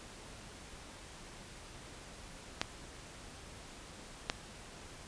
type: clicks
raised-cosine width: 0.2 ms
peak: -13 dBFS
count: 2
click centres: 2.615 / 4.299 s
effects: pink hiss -51 dBFS RMS until 5.07 s + resampled to 22050 Hz